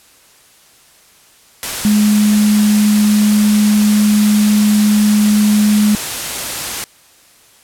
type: tone in noise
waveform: sine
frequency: 210 Hz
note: G#3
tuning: 19 cents sharp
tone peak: -8 dBFS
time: 1.85-5.95 s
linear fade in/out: 0 ms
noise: white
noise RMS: -21 dBFS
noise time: 1.63-6.84 s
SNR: +10 dB
effects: white hiss -47 dBFS RMS until 7.63 s + low-pass 12000 Hz 12 dB/octave